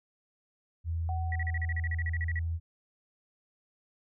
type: tone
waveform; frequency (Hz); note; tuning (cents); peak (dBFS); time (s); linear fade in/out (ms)
sine; 82.8; E2; +8; -29; 0.84-2.6; 50
type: tone with exponential decay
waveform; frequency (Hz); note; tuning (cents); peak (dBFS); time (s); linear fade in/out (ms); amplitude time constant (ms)
sine; 749; F#5; +21; -35; 1.09-2.52; 1; 310
type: tone bursts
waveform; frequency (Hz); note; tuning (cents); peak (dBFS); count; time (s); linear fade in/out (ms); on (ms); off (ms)
sine; 1935; B6; -36; -33; 15; 1.32-2.391; 2; 35; 39
effects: none